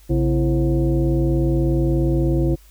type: tone with frequency modulation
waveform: sine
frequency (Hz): 138.59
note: C#3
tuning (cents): 0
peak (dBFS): -15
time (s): 0.09-2.56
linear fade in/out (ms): 20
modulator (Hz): 197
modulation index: 1.4
effects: added 50 Hz sine -46 dBFS peak until 2.7 s + white hiss -54 dBFS RMS until 2.7 s